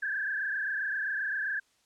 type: tone with frequency modulation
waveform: sine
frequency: 1640 Hz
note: G#6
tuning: 22 cents flat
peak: -29 dBFS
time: 0.02-1.6 s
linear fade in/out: 10 ms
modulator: 27.6 Hz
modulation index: 3.3
effects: white hiss -69 dBFS RMS until 1.85 s + low-pass 8000 Hz 12 dB/octave